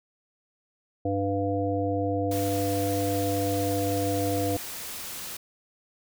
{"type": "harmonic tone", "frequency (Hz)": 99.1, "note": "G2", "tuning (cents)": 19, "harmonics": [1, 3, 5, 7], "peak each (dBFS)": [-30, -29, -29, -31], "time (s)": [1.05, 4.57], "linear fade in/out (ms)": 5}
{"type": "noise", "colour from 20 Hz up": "white", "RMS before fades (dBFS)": -37, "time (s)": [2.31, 5.37], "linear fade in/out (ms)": 5}
{"effects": []}